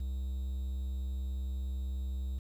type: tone with quantisation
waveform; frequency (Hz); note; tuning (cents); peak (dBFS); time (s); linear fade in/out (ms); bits
triangle; 65.41; C2; 0; -31; 0-2.39; 5; 10
effects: none